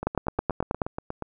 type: two click trains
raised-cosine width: 1 ms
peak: -9 / -17 dBFS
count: 8 / 11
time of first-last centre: 0.07-0.818 / 0.03-1.223 s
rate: 9.36 / 8.38 Hz
effects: none